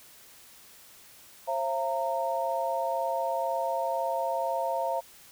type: tone cluster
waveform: sine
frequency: 535 / 677 / 921 Hz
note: C5 / E5 / A#5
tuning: +38 / +46 / -21 cents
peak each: -32 / -30 / -31 dBFS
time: 1.47-5.01 s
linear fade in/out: 20 ms
effects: white hiss -53 dBFS RMS until 5.31 s